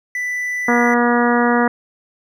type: tone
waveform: triangle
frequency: 1984 Hz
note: B6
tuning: 7 cents sharp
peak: -18 dBFS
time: 0.15-0.94 s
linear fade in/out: 2 ms
type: harmonic tone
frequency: 240 Hz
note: B3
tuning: 49 cents flat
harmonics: 1 / 2 / 3 / 4 / 5 / 6 / 7 / 8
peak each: -16 / -19 / -21 / -22 / -23 / -24 / -24 / -25 dBFS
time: 0.68-1.68 s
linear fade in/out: 5 ms
effects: none